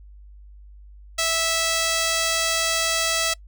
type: tone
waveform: 5% pulse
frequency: 656 Hz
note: E5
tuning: 9 cents flat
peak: -9 dBFS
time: 1.18-3.34 s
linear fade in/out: 10 ms
effects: noise-tail reverb RT60 0.1 s tail -25 dB re dry + added 50 Hz sine -42 dBFS peak until 3.47 s